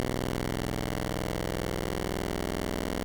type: tone pair together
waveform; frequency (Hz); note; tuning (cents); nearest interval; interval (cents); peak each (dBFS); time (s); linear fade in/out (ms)
5% pulse; 42.02 / 63.1; E1 / B1; +34 / +38; perfect fifth; 704; -21; 0-3.04; 0
effects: none